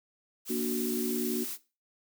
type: noise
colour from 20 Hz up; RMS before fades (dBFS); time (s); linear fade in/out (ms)
blue; -37; 0.45-1.58; 50
type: chord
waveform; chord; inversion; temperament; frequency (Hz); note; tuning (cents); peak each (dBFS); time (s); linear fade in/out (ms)
sine; Bb augmented; none; equal with one note detuned; 235.8 / 293.7 / 370; Bb3 / D4 / F#4; +20 / 0 / 0; -32 / -35 / -32; 0.49-1.45; 20
effects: noise-tail reverb RT60 0.3 s tail -17 dB re dry